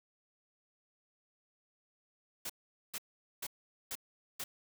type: noise bursts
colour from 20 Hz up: white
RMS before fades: -40 dBFS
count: 5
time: 2.45-4.44 s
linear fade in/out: 5 ms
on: 46 ms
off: 440 ms
effects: none